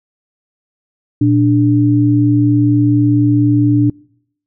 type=tone pair together; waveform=sine; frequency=117.94 / 293.7 Hz; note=A#2 / D4; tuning=+21 / 0 cents; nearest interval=octave + major third; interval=1579 cents; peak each=-12 / -10 dBFS; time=1.21-3.9 s; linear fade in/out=5 ms; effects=noise-tail reverb RT60 0.7 s tail -26 dB re dry